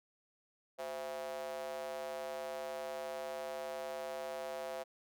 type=tone with high-pass filter; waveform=square; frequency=74.2 Hz; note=D2; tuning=18 cents sharp; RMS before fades=-42 dBFS; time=0.78-4.84 s; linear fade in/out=20 ms; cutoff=590 Hz; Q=6.2; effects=none